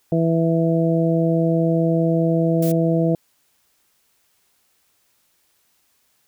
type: harmonic tone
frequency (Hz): 164.81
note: E3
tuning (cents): 0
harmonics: 1 / 2 / 3 / 4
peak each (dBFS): -18 / -21 / -23 / -24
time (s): 0.12-3.15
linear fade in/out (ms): 2
type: noise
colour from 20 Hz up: blue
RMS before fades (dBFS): -32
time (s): 2.62-2.72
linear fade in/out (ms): 5
effects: white hiss -64 dBFS RMS until 6.27 s